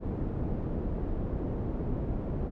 pink low-pass noise, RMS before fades -32 dBFS, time 0-2.51 s, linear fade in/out 50 ms, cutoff 420 Hz, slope 12 dB/octave, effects none

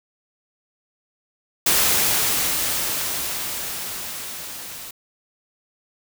white noise with level ramp, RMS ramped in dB -17 to -36 dBFS, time 1.66-4.91 s, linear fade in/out 5 ms, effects none

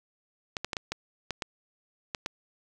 clicks, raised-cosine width 0.2 ms, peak -14 dBFS, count 9, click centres 0.568 / 0.646 / 0.732 / 0.768 / 0.92 / 1.307 / 1.422 / 2.148 / 2.261 s, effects 7-bit

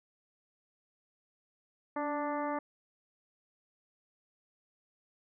harmonic tone with a mistuned harmonic, 293.7 Hz, D4, in tune, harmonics 1 / 2 / 3 / 4 / 5 / 6 / 7, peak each -37 / -37 / -37 / -40 / -49 / -47 / -50 dBFS, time 1.96-2.59 s, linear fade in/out 5 ms, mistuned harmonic 1, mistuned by -32 cents, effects none

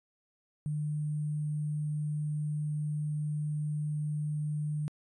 sine tone with sample-and-hold, 150.4 Hz, D3, 42 cents sharp, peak -30 dBFS, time 0.66-4.88 s, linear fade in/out 0 ms, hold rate 8820 Hz, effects resampled to 22050 Hz

